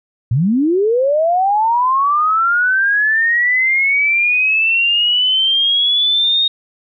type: linear sweep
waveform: sine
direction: up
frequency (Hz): 105.3 to 3729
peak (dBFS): -11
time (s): 0.31-6.48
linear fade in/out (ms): 5
effects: none